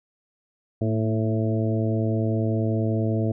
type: harmonic tone with a mistuned harmonic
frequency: 110 Hz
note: A2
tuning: in tune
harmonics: 1 / 2 / 3 / 4 / 5 / 6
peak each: -23 / -27 / -29 / -32 / -34 / -33 dBFS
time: 0.81-3.32 s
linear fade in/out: 5 ms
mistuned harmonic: 2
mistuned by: +38 cents
effects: none